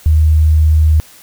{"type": "tone", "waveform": "sine", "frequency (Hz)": 77.78, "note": "D#2", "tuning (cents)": 0, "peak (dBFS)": -6, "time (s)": [0.06, 1], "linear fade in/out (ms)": 0, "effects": ["white hiss -41 dBFS RMS until 1.22 s"]}